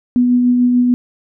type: tone with tremolo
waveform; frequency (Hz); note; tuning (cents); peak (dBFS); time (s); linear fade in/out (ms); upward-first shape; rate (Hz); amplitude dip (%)
sine; 246.2; B3; -5; -8; 0.16-0.94; 0; sine; 6.8; 25
effects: none